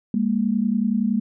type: tone pair together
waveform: sine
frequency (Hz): 202.4 / 233.1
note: G#3 / A#3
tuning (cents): -44 / 0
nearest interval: major second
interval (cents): 244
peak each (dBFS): -21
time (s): 0.14-1.2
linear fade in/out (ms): 2
effects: none